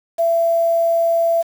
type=tone with quantisation; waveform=sine; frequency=670 Hz; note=E5; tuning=28 cents sharp; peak=-13 dBFS; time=0.18-1.43 s; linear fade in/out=20 ms; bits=6; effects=none